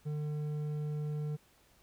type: tone with hard clipping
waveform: sine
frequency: 150 Hz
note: D3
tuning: 37 cents sharp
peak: -35 dBFS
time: 0.05-1.37 s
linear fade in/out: 20 ms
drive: 6 dB
effects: pink hiss -66 dBFS RMS until 1.82 s